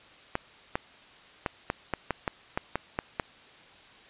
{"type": "clicks", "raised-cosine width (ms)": 0.5, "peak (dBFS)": -12, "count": 11, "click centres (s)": [0.354, 0.755, 1.462, 1.701, 1.937, 2.107, 2.278, 2.575, 2.756, 2.989, 3.198], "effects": ["white hiss -53 dBFS RMS until 4.09 s", "resampled to 8000 Hz"]}